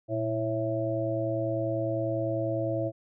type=harmonic tone with a mistuned harmonic; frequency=110 Hz; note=A2; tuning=in tune; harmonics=1 / 3 / 5 / 6; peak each=-32 / -32 / -32 / -32 dBFS; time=0.08-2.92 s; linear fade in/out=50 ms; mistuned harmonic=1; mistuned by=+110 cents; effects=none